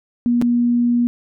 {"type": "tone with dropouts", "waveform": "sine", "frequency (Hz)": 240, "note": "B3", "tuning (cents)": -49, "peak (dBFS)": -13, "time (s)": [0.26, 1.07], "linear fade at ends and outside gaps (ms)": 0, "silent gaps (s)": [0.415, 0.422], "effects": []}